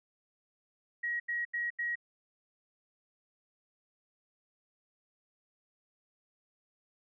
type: tone bursts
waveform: sine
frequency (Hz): 1900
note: A#6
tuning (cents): +33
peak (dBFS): -31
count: 4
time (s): 1.03-1.956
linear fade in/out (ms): 10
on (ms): 170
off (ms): 82
effects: none